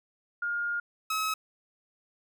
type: tone pair in turn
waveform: sine / sawtooth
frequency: 1417 / 1283.1 Hz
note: F6 / E6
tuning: +25 / -47 cents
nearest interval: major second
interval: 172 cents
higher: first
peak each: -28 / -24 dBFS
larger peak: second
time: 0.42-0.8 / 1.1-1.34 s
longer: first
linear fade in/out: 5 ms
effects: none